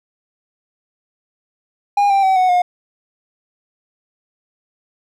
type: tone with pitch steps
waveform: triangle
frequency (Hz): 812 / 787.1 / 762.9 / 739.5 / 716.8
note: G#5 / G5 / G5 / F#5 / F5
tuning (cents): -39 / +7 / -47 / -1 / +45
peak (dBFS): -9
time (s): 1.97-2.62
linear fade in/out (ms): 5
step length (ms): 130
effects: none